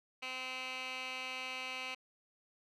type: tone with band-pass filter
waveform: 15% pulse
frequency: 257.8 Hz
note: C4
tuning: 26 cents flat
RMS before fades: -42 dBFS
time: 0.22-1.95 s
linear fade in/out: 10 ms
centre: 2600 Hz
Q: 2.1
effects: none